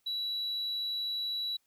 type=tone; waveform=sine; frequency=3924 Hz; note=B7; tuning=12 cents flat; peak=-30 dBFS; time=0.06-1.57 s; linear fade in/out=10 ms; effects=tanh soft clip ceiling -29 dBFS + white hiss -75 dBFS RMS until 1.66 s